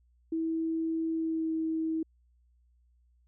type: tone with pitch glide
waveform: sine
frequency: 324.8 to 320.9 Hz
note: E4 to E4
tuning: -26 to -46 cents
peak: -28 dBFS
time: 0.32-2.03 s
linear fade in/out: 5 ms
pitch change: -20 cents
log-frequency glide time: 1.11-1.53 s
effects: added 60 Hz sine -63 dBFS peak until 3.27 s